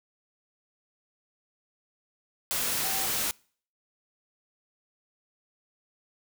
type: tone in noise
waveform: sine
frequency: 770 Hz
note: G5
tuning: 31 cents flat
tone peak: -37 dBFS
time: 2.84-3.06 s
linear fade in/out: 0 ms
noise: white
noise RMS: -29 dBFS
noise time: 2.51-3.31 s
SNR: -11 dB
effects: noise-tail reverb RT60 0.5 s tail -26 dB re dry